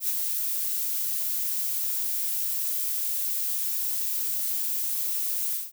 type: noise with ADSR envelope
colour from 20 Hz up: violet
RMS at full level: -24 dBFS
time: 0-5.72 s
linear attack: 92 ms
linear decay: 12 ms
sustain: -4 dB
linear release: 190 ms
effects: none